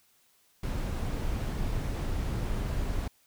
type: noise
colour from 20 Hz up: brown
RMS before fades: -31 dBFS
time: 0.63-3.08 s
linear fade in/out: 5 ms
effects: white hiss -66 dBFS RMS until 3.26 s